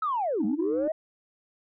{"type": "linear two-way sweep", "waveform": "sine", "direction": "down then up", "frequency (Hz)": [1317, 194.2, 649], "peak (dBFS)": -24, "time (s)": [0.02, 0.92], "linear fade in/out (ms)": 5, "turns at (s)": 0.45}
{"type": "tone", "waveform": "sine", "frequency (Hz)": 310, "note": "D#4", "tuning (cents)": -6, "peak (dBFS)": -27, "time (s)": [0.4, 0.88], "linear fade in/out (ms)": 5}
{"effects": ["tanh soft clip ceiling -19 dBFS"]}